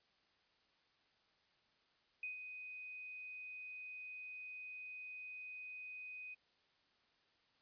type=tone with ADSR envelope; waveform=sine; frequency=2500 Hz; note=D#7; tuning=8 cents sharp; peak=-40 dBFS; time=2.23-6.35 s; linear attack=3 ms; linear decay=130 ms; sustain=-7 dB; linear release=17 ms; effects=white hiss -75 dBFS RMS until 7.61 s + resampled to 11025 Hz